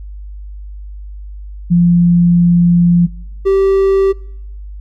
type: tone pair in turn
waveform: sine / triangle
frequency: 173.6 / 388.6 Hz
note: F3 / G4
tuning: -10 / -15 cents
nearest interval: octave + major second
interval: 1395 cents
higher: second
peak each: -6 dBFS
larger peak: neither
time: 1.7-3.07 / 3.45-4.13 s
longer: first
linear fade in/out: 20 ms
effects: noise-tail reverb RT60 1.0 s tail -26 dB re dry + added 50 Hz sine -26 dBFS peak until 4.8 s